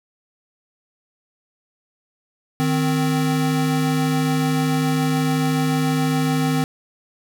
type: tone pair together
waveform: square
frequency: 154.6 / 260 Hz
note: D#3 / C4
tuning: -11 / -11 cents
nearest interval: major sixth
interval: 900 cents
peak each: -21 dBFS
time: 2.6-6.64 s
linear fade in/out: 0 ms
effects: none